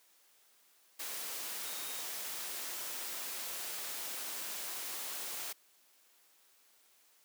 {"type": "tone in noise", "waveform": "sine", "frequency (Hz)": 3729, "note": "A#7", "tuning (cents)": 0, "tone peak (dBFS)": -51, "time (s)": [1.65, 2.03], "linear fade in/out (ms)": 10, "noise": "white", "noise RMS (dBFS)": -41, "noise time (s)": [0.99, 5.53], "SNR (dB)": -13, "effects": ["white hiss -67 dBFS RMS until 7.24 s", "high-pass 300 Hz 12 dB/octave"]}